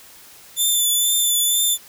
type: tone with vibrato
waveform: 10% pulse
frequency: 3520 Hz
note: A7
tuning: in tune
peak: -9 dBFS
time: 0.56-1.78 s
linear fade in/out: 50 ms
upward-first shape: triangle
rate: 2.1 Hz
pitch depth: 31 cents each way
effects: white hiss -45 dBFS RMS until 1.88 s